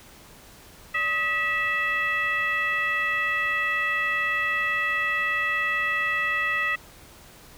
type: tone with frequency modulation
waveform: sine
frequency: 1947 Hz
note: B6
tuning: 25 cents flat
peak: -22 dBFS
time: 0.94-6.76 s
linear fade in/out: 10 ms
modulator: 683 Hz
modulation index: 0.94
effects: pink hiss -49 dBFS RMS until 7.57 s